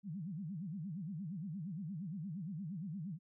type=tone with vibrato; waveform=sine; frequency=175.7 Hz; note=F3; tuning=11 cents sharp; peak=-40 dBFS; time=0.03-3.19 s; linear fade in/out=50 ms; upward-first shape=sine; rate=8.6 Hz; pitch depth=290 cents each way; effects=none